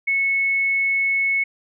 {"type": "tone", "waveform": "sine", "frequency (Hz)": 2200, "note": "C#7", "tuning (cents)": -14, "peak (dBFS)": -17, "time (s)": [0.07, 1.44], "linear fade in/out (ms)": 10, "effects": []}